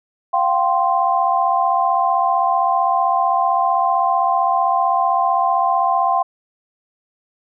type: chord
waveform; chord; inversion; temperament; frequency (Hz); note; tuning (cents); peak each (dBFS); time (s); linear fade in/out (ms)
sine; F suspended second; none; equal with one note detuned; 698.5 / 774.1 / 1046.5; F5 / G5 / C6; 0 / -22 / 0; -19 / -18 / -18; 0.33-6.23; 10
effects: none